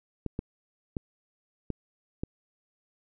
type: clicks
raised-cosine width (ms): 3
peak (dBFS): -18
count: 5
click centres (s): 0.263 / 0.391 / 0.968 / 1.703 / 2.235
effects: none